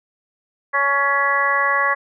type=harmonic tone; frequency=280 Hz; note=C#4; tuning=18 cents sharp; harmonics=2 / 3 / 4 / 5 / 6 / 7; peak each=-26 / -28 / -19 / -31 / -21 / -21 dBFS; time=0.73-1.95 s; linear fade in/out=20 ms; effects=none